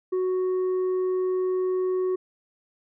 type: tone with tanh clipping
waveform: triangle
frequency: 370 Hz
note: F#4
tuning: in tune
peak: -23 dBFS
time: 0.12-2.16 s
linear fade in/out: 10 ms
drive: 8 dB
effects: none